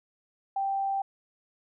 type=tone; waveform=sine; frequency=784 Hz; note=G5; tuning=in tune; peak=-26 dBFS; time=0.56-1.02 s; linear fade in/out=5 ms; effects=none